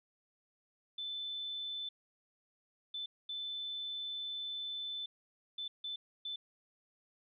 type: tone bursts at uneven times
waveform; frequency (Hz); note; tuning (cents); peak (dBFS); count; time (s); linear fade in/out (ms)
sine; 3520; A7; 0; -38; 6; 0.98-1.89 / 2.94-3.06 / 3.29-5.06 / 5.58-5.68 / 5.84-5.96 / 6.25-6.36; 5
effects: none